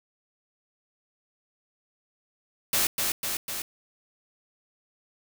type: noise with echo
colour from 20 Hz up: white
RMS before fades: -24 dBFS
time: 2.73-2.87 s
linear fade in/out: 2 ms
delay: 250 ms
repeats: 3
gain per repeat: -3 dB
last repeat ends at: 3.62 s
effects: none